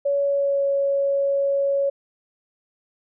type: tone with pitch glide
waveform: sine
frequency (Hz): 563 to 556.5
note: C#5 to C#5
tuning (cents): +27 to +7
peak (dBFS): -18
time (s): 0.05-1.9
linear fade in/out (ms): 10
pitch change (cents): -20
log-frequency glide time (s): 0.26-0.65
effects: none